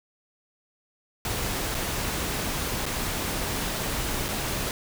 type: noise with dropouts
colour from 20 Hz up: pink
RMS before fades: -29 dBFS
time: 1.25-4.71 s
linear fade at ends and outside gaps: 1 ms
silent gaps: 1.745-1.749 / 2.856-2.863 / 4.283-4.287 s
effects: none